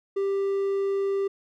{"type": "tone", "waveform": "triangle", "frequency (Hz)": 393.9, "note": "G4", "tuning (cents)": 8, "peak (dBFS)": -21, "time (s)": [0.16, 1.28], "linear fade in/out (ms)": 10, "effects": []}